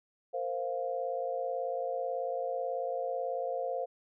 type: chord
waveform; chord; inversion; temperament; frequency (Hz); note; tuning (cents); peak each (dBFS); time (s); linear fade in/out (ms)
sine; Bb suspended second; none; just; 466.2 / 524.4 / 699.2; Bb4 / C5 / F5; 0 / +4 / +2; -39 / -34 / -36; 0.33-3.86; 20
effects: none